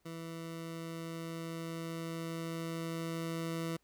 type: tone with level ramp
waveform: 20% pulse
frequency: 164.81 Hz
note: E3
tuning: in tune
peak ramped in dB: -37 to -30 dBFS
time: 0.05-3.77 s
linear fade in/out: 10 ms
effects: pink hiss -75 dBFS RMS until 3.83 s

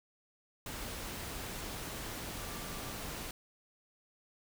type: tone in noise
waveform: sine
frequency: 1174.7 Hz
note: D6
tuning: in tune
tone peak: -53 dBFS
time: 2.37-2.93 s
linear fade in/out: 2 ms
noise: pink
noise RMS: -42 dBFS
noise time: 0.66-3.31 s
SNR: -14 dB
effects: none

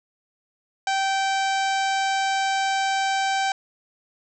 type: harmonic tone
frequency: 777 Hz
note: G5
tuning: 16 cents flat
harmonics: 1 / 2 / 3 / 4 / 5 / 6 / 7 / 8 / 9 / 10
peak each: -22 / -28 / -32 / -34 / -36 / -38 / -39 / -40 / -41 / -42 dBFS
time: 0.87-3.52 s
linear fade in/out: 2 ms
effects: none

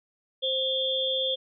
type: tone cluster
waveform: sine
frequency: 525 / 3252 / 3487 Hz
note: C5 / G#7 / A7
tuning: +6 / -37 / -16 cents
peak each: -29 dBFS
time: 0.42-1.36 s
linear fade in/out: 20 ms
effects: none

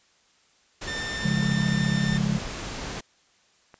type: noise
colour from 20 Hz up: pink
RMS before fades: -34 dBFS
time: 0.81-3.01 s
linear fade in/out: 10 ms
type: tone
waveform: sawtooth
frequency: 1797 Hz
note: A6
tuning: 36 cents sharp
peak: -27 dBFS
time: 0.87-2.18 s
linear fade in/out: 10 ms
type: chord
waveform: sine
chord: Db major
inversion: none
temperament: just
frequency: 138.59 / 173.24 / 207.9 Hz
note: Db3 / F3 / Ab3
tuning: 0 / -14 / +2 cents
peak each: -26 dBFS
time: 1.23-2.39 s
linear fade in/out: 20 ms
type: click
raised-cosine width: 0.5 ms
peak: -31 dBFS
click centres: 3.742 s
effects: white hiss -62 dBFS RMS until 3.79 s + resampled to 16000 Hz

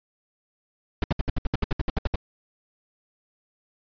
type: noise bursts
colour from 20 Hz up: brown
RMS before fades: -22 dBFS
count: 14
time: 1.02-2.158 s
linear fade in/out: 2 ms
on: 20 ms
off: 66 ms
effects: resampled to 11025 Hz

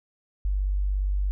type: tone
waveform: sine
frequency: 48.62 Hz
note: G1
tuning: 13 cents flat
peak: -22 dBFS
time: 0.45-1.31 s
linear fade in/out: 0 ms
effects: none

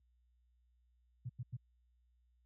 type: tone bursts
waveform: sine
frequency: 121.6 Hz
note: B2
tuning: 26 cents flat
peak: -38 dBFS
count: 3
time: 1.25-1.568 s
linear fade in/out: 10 ms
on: 44 ms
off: 93 ms
effects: added 60 Hz sine -64 dBFS peak until 2.45 s + high-pass 80 Hz 12 dB/octave

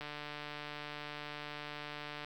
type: click train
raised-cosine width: 0.3 ms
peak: -27 dBFS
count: 332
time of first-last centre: 0.01-2.246 s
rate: 148 Hz
effects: 10-bit

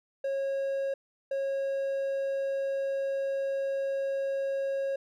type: tone pair in turn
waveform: triangle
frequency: 546 / 546 Hz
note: C#5 / C#5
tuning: -26 / -26 cents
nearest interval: unison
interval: 0 cents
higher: neither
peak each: -26 dBFS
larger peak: neither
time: 0.24-0.94 / 1.31-4.96 s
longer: second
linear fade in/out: 5 ms
effects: none

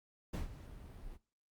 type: noise with ADSR envelope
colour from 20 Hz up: brown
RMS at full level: -35 dBFS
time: 0.33-1.18 s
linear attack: 12 ms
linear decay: 130 ms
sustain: -15 dB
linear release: 33 ms
effects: noise-tail reverb RT60 0.3 s tail -18 dB re dry + Opus 48 kbps

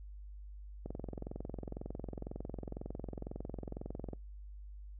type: click train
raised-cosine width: 2 ms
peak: -28 dBFS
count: 73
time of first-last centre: 0.86-4.133 s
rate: 22 Hz
effects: noise-tail reverb RT60 0.2 s tail -25 dB re dry + added 50 Hz sine -46 dBFS peak until 4.99 s

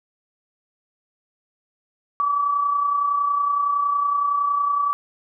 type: tone with amplitude modulation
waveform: sine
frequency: 1149 Hz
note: D6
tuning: 38 cents flat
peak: -16 dBFS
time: 2.2-4.93 s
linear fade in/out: 0 ms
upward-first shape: sine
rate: 30.8 Hz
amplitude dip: 45%
effects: none

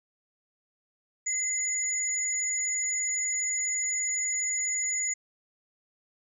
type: tone pair together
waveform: sine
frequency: 2049 / 6896 Hz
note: C7 / A8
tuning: -37 / -36 cents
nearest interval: octave + major sixth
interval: 2101 cents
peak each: -35 / -27 dBFS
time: 1.26-5.14 s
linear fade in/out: 10 ms
effects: none

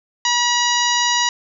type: harmonic tone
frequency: 965 Hz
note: B5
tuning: 40 cents flat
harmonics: 1 / 2 / 3 / 4 / 5 / 6 / 7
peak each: -20 / -22 / -23 / -23 / -25 / -24 / -26 dBFS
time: 0.25-1.29 s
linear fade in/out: 2 ms
effects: none

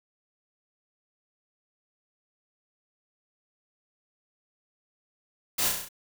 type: noise with echo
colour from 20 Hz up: white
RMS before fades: -27 dBFS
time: 5.58-5.69 s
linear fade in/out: 10 ms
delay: 33 ms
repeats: 6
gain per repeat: -3 dB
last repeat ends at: 5.888 s
effects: none

